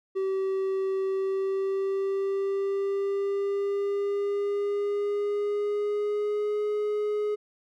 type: tone with pitch glide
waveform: triangle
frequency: 384.3 to 419.1 Hz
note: G4 to G#4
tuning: -34 to +16 cents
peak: -23 dBFS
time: 0.15-7.36 s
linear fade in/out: 20 ms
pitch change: +150 cents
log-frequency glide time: 1.05-6.63 s
effects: none